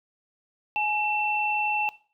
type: tone pair together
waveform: sine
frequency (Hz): 841.7 / 2687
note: G#5 / E7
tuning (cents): +23 / +33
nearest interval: octave + minor sixth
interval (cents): 2010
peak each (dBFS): -26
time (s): 0.76-1.89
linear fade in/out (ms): 0
effects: noise-tail reverb RT60 0.4 s tail -18 dB re dry